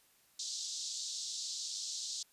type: band-pass noise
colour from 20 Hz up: pink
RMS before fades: -41 dBFS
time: 0.39-2.23 s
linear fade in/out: 5 ms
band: 3800 to 7600 Hz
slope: 48 dB/octave
effects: white hiss -68 dBFS RMS until 2.32 s + resampled to 32000 Hz